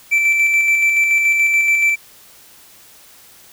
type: tone with tremolo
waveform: triangle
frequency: 2332 Hz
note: D7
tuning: 13 cents flat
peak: -9 dBFS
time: 0.11-1.96 s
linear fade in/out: 20 ms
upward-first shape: square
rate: 7 Hz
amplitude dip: 30%
effects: white hiss -45 dBFS RMS until 3.52 s